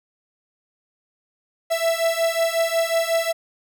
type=beating tone pair; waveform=45% pulse; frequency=660 / 665.5 Hz; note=E5 / E5; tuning=+2 / +16 cents; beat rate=5.5 Hz; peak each=-22 / -22 dBFS; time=1.7-3.33 s; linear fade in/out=20 ms; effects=none